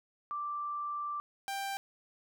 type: tone pair in turn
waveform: sine / sawtooth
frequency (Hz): 1174.7 / 787.6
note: D6 / G5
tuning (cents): 0 / +8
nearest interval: perfect fifth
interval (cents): 692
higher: first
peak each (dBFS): -34 / -31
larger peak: second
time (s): 0.31-1.2 / 1.48-1.77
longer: first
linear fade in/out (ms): 0
effects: none